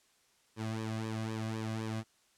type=tone with flanger; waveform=sawtooth; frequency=110.7 Hz; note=A2; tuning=11 cents sharp; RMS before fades=-37 dBFS; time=0.56-2.04 s; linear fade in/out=50 ms; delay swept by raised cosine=1.4 to 2.25 ms; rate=3.9 Hz; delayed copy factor=-0.8; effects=white hiss -69 dBFS RMS until 2.37 s + low-pass 9000 Hz 12 dB/octave